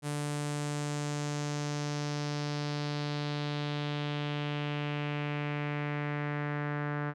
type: tone with low-pass filter sweep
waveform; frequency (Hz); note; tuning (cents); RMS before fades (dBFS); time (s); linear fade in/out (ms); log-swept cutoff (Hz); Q
sawtooth; 146.8; D3; 0; -34; 0.02-7.14; 50; 9500 to 1600; 2.5
effects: none